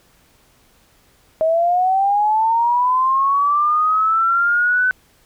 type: linear sweep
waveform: sine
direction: up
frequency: 630 to 1514 Hz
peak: -13 dBFS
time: 1.41-4.91 s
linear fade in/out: 0 ms
effects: pink hiss -55 dBFS RMS until 5.25 s